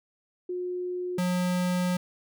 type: tone pair in turn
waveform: sine / square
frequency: 360 / 180 Hz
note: F#4 / F#3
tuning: -47 / -47 cents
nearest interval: octave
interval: 1200 cents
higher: first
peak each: -29 / -25 dBFS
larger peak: second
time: 0.49-1.18 / 1.18-1.97 s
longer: second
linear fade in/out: 5 ms
effects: none